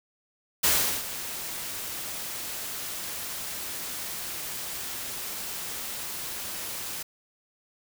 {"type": "noise with ADSR envelope", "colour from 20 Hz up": "white", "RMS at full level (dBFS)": -21, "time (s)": [0.63, 7.03], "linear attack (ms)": 13, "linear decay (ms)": 380, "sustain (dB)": -14, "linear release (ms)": 7, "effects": []}